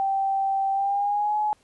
sine tone with pitch glide, 780 to 845.7 Hz, G5 to G#5, -9 to +31 cents, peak -21 dBFS, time 0-1.53 s, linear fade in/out 0 ms, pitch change +140 cents, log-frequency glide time 0.72-1.37 s, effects pink hiss -62 dBFS RMS until 1.63 s + resampled to 24000 Hz

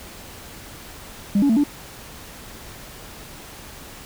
sine tone with pitch steps, 201.7 / 282.8 / 223 / 290.1 Hz, G3 / C#4 / A3 / D4, +50 / +35 / +23 / -21 cents, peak -12 dBFS, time 1.35-1.638 s, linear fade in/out 5 ms, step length 72 ms, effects tanh soft clip ceiling -12 dBFS + pink hiss -40 dBFS RMS until 4.05 s

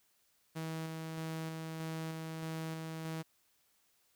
sawtooth tone with tremolo, 160.8 Hz, E3, 43 cents flat, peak -34 dBFS, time 0.55-3.23 s, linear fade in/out 20 ms, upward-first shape square, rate 1.6 Hz, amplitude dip 25%, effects white hiss -73 dBFS RMS until 4.15 s

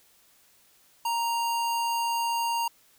square tone, 932.3 Hz, A#5, in tune, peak -26 dBFS, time 1.05-2.68 s, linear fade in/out 5 ms, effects white hiss -61 dBFS RMS until 2.98 s

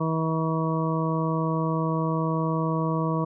harmonic tone, 160.8 Hz, E3, 43 cents flat, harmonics 1 / 2 / 3 / 4 / 6 / 7, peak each -25 / -30 / -32 / -34 / -33 / -32 dBFS, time 0-3.25 s, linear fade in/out 10 ms, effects none

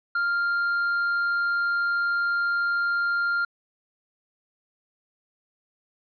triangle tone, 1396.9 Hz, F6, in tune, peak -20 dBFS, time 0.15-3.45 s, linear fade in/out 5 ms, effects resampled to 11025 Hz

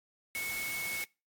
sine tone in noise, 2200 Hz, C#7, 14 cents flat, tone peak -35 dBFS, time 0.35-1.04 s, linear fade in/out 0 ms, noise white, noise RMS -40 dBFS, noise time 0.35-1.04 s, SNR +2 dB, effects noise-tail reverb RT60 0.3 s tail -25 dB re dry + AAC 64 kbps

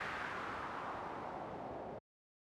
white noise with low-pass filter sweep, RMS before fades -44 dBFS, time 0-1.99 s, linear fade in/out 10 ms, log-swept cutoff 1700 to 600 Hz, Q 2, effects high-pass 60 Hz 12 dB/octave

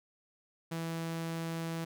sawtooth tone, 164.81 Hz, E3, in tune, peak -31 dBFS, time 0.71-1.85 s, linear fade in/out 10 ms, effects none

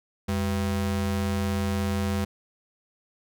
square ring-modulated tone, 145.7 Hz, D3, 13 cents flat, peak -22 dBFS, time 0.28-2.25 s, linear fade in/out 10 ms, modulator 58.3 Hz, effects none

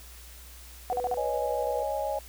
sine tone bursts, 740 Hz, F#5, in tune, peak -25 dBFS, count 4, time 0.9-1.142 s, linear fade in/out 0 ms, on 29 ms, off 42 ms
sine tone with tremolo, 493.9 Hz, B4, in tune, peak -30 dBFS, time 0.92-1.83 s, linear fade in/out 2 ms, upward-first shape square, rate 12 Hz, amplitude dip 30%
sine chord, C# suspended second, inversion none, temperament equal, 554.4 / 622.3 / 830.6 Hz, C#5 / D#5 / G#5, 0 / 0 / 0 cents, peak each -32 dBFS, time 1.17-2.19 s, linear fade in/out 5 ms
effects added 60 Hz sine -47 dBFS peak until 2.28 s + white hiss -50 dBFS RMS until 2.28 s

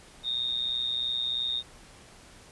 sine tone with amplitude modulation, 3691 Hz, A#7, 18 cents flat, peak -24 dBFS, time 0.23-1.63 s, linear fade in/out 50 ms, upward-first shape sine, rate 123 Hz, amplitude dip 70%, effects pink hiss -52 dBFS RMS until 2.51 s + resampled to 24000 Hz

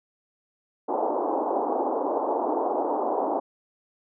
white band-pass noise, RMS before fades -26 dBFS, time 0.88-3.4 s, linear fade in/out 10 ms, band 270 to 940 Hz, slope 48 dB/octave, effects none

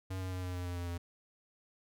square tone with pitch steps, 94 / 92.87 / 91.75 / 90.64 / 89.55 / 88.47 / 87.4 / 86.35 Hz, F#2 / F#2 / F#2 / F#2 / F2 / F2 / F2 / F2, +28 / +7 / -14 / -35 / +44 / +23 / +2 / -19 cents, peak -37 dBFS, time 0.1-0.98 s, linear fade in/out 10 ms, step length 110 ms, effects none

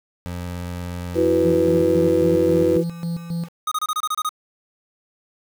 25% pulse tone with pitch glide, 88.3 to 91.47 Hz, F2 to F#2, +20 to -19 cents, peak -24 dBFS, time 0.26-2.77 s, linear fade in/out 0 ms, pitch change +61 cents, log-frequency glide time 1.21-1.9 s
sine chord, E suspended second, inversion none, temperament equal, 329.6 / 370 / 493.9 Hz, E4 / F#4 / B4, 0 / 0 / 0 cents, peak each -19 / -21 / -18 dBFS, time 1.14-2.84 s, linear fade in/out 50 ms
triangle tone with tremolo, 169.1 Hz, E3, 44 cents sharp, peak -20 dBFS, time 1.41-3.5 s, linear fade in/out 50 ms, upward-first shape square, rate 3.7 Hz, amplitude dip 70%
square tone bursts, 1244.5 Hz, D#6, in tune, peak -21 dBFS, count 9, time 3.67-4.292 s, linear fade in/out 5 ms, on 46 ms, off 26 ms
effects 7-bit

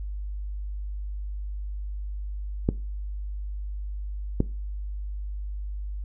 clicks, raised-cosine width 3 ms, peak -8 dBFS, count 2, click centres 2.689 / 4.404 s, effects noise-tail reverb RT60 0.3 s tail -19 dB re dry + added 50 Hz sine -30 dBFS peak until 6.04 s

